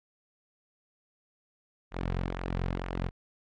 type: tone with flanger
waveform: sawtooth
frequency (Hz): 44.61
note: F1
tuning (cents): +38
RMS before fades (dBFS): -33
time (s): 1.91-3.11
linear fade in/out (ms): 50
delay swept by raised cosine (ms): 0.21 to 3.51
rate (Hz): 2.1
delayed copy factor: -0.55
effects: low-pass 3000 Hz 12 dB/octave